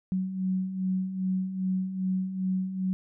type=beating tone pair; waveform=sine; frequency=185.2 / 187.7 Hz; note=F#3 / F#3; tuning=+2 / +25 cents; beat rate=2.5 Hz; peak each=-34 / -27 dBFS; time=0.12-2.93 s; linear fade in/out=0 ms; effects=none